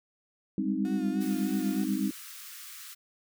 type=chord; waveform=sine; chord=Ab major seventh; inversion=third; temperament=equal with one note detuned; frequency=196 / 204.2 / 261.6 / 311.1 Hz; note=G3 / Ab3 / C4 / Eb4; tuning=0 / -29 / 0 / 0 cents; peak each=-32 dBFS; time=0.58-2.11 s; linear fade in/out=2 ms
type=tone with vibrato; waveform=35% pulse; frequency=360.3 Hz; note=F#4; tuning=46 cents flat; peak=-39 dBFS; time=0.85-1.84 s; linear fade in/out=0 ms; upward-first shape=sine; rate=3.3 Hz; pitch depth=50 cents each way
type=high-pass noise; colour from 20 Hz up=white; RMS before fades=-45 dBFS; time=1.2-2.95 s; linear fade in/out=20 ms; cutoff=1100 Hz; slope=96 dB/octave
effects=none